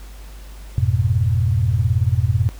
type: chord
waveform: sine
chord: F diminished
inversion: none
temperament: equal with one note detuned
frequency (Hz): 87.31 / 105.03 / 123.47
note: F2 / Ab2 / Cb3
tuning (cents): 0 / +20 / 0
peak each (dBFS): -19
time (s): 0.78-2.49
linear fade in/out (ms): 0
effects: added 50 Hz sine -34 dBFS peak until 2.59 s + pink hiss -46 dBFS RMS until 2.59 s